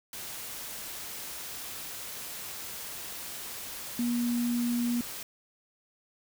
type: tone in noise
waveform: sine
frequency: 239.5 Hz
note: A#3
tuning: 47 cents sharp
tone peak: -26 dBFS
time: 3.99-5.01 s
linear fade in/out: 2 ms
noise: white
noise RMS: -40 dBFS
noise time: 0.13-5.23 s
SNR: +11 dB
effects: none